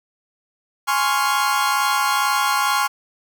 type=chord; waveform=40% pulse; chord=Db major seventh; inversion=second; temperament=equal; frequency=830.6 / 1046.5 / 1108.7 / 1396.9 Hz; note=Ab5 / C6 / Db6 / F6; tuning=0 / 0 / 0 / 0 cents; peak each=-22 dBFS; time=0.87-2.88 s; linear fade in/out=20 ms; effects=none